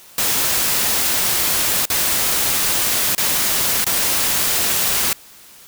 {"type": "noise with dropouts", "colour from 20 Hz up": "white", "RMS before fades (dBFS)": -18, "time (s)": [0.18, 5.13], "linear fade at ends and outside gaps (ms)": 2, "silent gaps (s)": [[1.855, 1.9], [3.15, 3.179], [3.844, 3.865]], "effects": ["white hiss -44 dBFS RMS until 5.67 s"]}